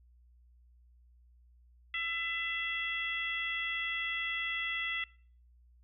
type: harmonic tone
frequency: 669 Hz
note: E5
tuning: 25 cents sharp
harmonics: 2 / 3 / 4 / 5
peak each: -44 / -35 / -38 / -41 dBFS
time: 1.94-5.04 s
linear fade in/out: 2 ms
effects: noise-tail reverb RT60 0.5 s tail -23 dB re dry + added 60 Hz sine -59 dBFS peak until 5.83 s